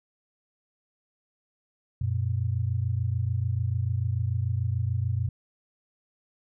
sine tone pair together, 93 / 119.83 Hz, F#2 / A#2, +9 / +48 cents, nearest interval major third, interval 439 cents, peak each -27 dBFS, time 2.01-5.29 s, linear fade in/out 5 ms, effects none

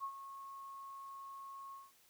sine tone with ADSR envelope, 1093 Hz, C#6, 25 cents flat, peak -37 dBFS, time 0-1.92 s, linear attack 39 ms, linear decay 75 ms, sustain -10 dB, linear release 190 ms, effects white hiss -68 dBFS RMS until 2.09 s

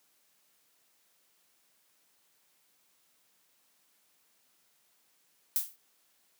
violet noise with exponential decay, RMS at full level -25 dBFS, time 5.56-5.76 s, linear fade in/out 0 ms, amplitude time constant 43 ms, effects white hiss -70 dBFS RMS until 6.39 s + high-pass 150 Hz 12 dB/octave

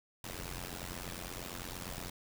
pink noise with amplitude modulation, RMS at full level -39 dBFS, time 0.24-2.1 s, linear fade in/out 2 ms, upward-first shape sine, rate 88.6 Hz, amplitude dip 95%, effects none

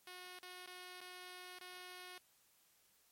5% pulse tone with dropouts, 363 Hz, F#4, 33 cents flat, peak -39 dBFS, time 0.07-2.18 s, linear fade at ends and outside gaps 2 ms, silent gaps 0.389-0.429 / 0.662-0.674 / 1.007-1.013 / 1.588-1.61 s, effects white hiss -72 dBFS RMS until 3.11 s + MP3 64 kbps

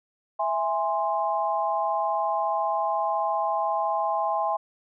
sine chord, E augmented, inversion none, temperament equal with one note detuned, 659.3 / 824.9 / 1046.5 Hz, E5 / G#5 / B#5, 0 / -12 / 0 cents, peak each -28 / -26 / -28 dBFS, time 0.39-4.57 s, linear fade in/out 10 ms, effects none

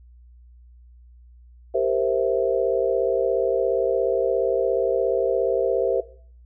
sine chord, C dominant seventh, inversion second, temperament equal, 392 / 466.2 / 523.3 / 659.3 Hz, G4 / Bb4 / C5 / E5, 0 / 0 / 0 / 0 cents, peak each -25 / -24 / -23 / -25 dBFS, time 1.74-6.01 s, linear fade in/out 10 ms, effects noise-tail reverb RT60 0.5 s tail -18 dB re dry + added 60 Hz sine -46 dBFS peak until 6.45 s

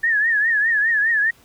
sine tone with vibrato, 1763 Hz, A6, 3 cents sharp, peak -15 dBFS, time 0.03-1.31 s, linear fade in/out 10 ms, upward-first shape triangle, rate 4.9 Hz, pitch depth 130 cents each way, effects pink hiss -53 dBFS RMS until 1.44 s

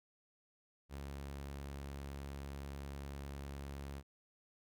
sawtooth tone, 69.7 Hz, C#2, 10 cents sharp, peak -40 dBFS, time 0.89-4.03 s, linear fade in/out 50 ms, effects none

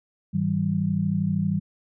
sine tone cluster, 102.5 / 159.7 / 192.4 Hz, G#2 / D#3 / G3, -22 / +45 / -32 cents, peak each -30 / -25 / -24 dBFS, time 0.33-1.6 s, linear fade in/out 20 ms, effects none

